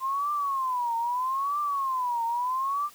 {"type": "tone with vibrato", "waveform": "sine", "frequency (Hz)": 1043, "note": "C6", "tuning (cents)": -6, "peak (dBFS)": -25, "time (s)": [0, 2.9], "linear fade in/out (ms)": 50, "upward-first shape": "triangle", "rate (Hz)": 0.78, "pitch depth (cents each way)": 230, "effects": ["white hiss -53 dBFS RMS until 2.94 s"]}